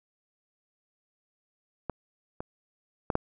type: clicks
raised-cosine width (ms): 1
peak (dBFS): -17 / -21 / -13 / -10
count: 4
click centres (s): 1.897 / 2.405 / 3.102 / 3.154
effects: none